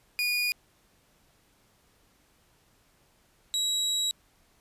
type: tone pair in turn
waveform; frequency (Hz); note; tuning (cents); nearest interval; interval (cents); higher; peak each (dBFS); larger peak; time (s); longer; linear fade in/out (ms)
30% pulse; 2447 / 3871; D#7 / B7; -29 / -35; minor sixth; 794; second; -23; neither; 0.19-0.52 / 3.54-4.11; second; 0
effects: pink hiss -65 dBFS RMS until 4.6 s + resampled to 32000 Hz